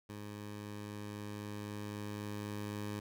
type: tone with level ramp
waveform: 15% pulse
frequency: 103.83 Hz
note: G#2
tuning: in tune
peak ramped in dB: -38 to -32 dBFS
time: 0.09-3 s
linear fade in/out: 5 ms
effects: none